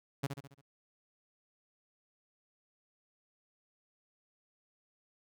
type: tone with echo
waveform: sawtooth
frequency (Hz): 139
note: C#3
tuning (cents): +5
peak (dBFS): -27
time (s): 0.23-0.27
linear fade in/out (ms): 10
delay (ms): 69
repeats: 5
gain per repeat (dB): -6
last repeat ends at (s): 0.615
effects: none